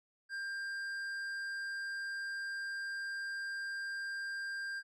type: tone with tanh clipping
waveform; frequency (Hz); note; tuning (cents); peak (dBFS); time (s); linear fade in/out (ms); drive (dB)
sine; 1593; G6; +27; -39; 0.29-4.83; 50; 9
effects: none